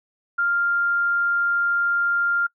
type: tone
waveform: sine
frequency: 1396.9 Hz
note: F6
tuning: in tune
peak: -18 dBFS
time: 0.38-2.47 s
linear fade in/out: 10 ms
effects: noise-tail reverb RT60 0.1 s tail -25 dB re dry